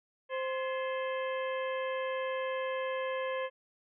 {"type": "harmonic tone with a mistuned harmonic", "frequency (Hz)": 523.3, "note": "C5", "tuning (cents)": 0, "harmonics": [1, 2, 3, 4, 5, 6], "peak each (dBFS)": [-33, -39, -43, -45, -47, -49], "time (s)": [0.29, 3.5], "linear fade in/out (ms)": 50, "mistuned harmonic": 3, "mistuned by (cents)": 140, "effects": []}